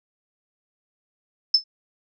sine tone with exponential decay, 5260 Hz, E8, 5 cents flat, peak -9 dBFS, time 1.54-1.64 s, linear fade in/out 5 ms, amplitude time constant 20 ms, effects none

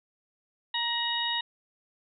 harmonic tone with a mistuned harmonic, 940 Hz, A#5, 14 cents sharp, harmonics 1 / 2 / 3 / 4, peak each -34 / -34 / -33 / -30 dBFS, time 0.74-1.41 s, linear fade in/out 5 ms, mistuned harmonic 3, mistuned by +57 cents, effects none

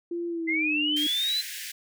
sine tone with pitch glide, 343.2 to 298.8 Hz, F4 to D4, -30 to +30 cents, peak -28 dBFS, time 0.11-1.07 s, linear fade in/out 5 ms, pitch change -240 cents, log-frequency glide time 0.28-0.77 s
sine linear sweep, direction up, 2032 to 4100 Hz, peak -24 dBFS, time 0.47-1.42 s, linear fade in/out 20 ms
pink high-pass noise, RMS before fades -37 dBFS, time 0.96-1.72 s, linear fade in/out 10 ms, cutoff 1600 Hz, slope 96 dB/octave
effects none

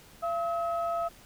sine tone pair together, 679.6 / 1283 Hz, F5 / E6, -47 / -47 cents, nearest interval major seventh, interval 1100 cents, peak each -28 / -32 dBFS, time 0.22-1.09 s, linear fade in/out 20 ms, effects tanh soft clip ceiling -21 dBFS + pink hiss -54 dBFS RMS until 1.25 s

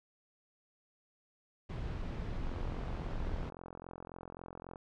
brown noise, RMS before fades -38 dBFS, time 1.69-3.5 s, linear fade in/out 10 ms
click train, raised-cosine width 1 ms, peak -32 dBFS, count 101, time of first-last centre 2.47-4.758 s, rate 43.7 Hz
effects low-pass 4000 Hz 12 dB/octave

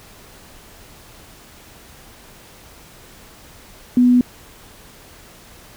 sine tone, 246.9 Hz, B3, in tune, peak -9 dBFS, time 3.97-4.21 s, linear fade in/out 2 ms, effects pink hiss -44 dBFS RMS until 5.76 s

